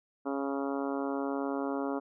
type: harmonic tone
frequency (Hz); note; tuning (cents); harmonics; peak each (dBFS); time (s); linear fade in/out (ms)
138.59; C#3; 0; 2 / 3 / 4 / 5 / 6 / 7 / 8 / 9 / 10; -33 / -37 / -39 / -41 / -43 / -44 / -45 / -46 / -47; 0.25-2; 20
effects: none